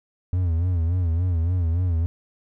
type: tone with vibrato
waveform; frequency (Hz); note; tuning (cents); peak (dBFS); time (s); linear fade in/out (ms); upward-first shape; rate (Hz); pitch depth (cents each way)
triangle; 86.3; F2; -20; -17; 0.33-2.06; 0; sine; 3.5; 110
effects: none